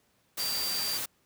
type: tone in noise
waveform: sine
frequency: 4699 Hz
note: D8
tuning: in tune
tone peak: -31 dBFS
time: 0.39-0.98 s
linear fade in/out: 10 ms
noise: white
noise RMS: -34 dBFS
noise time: 0.37-1.06 s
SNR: 0 dB
effects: pink hiss -69 dBFS RMS until 1.25 s + high-pass 80 Hz 12 dB/octave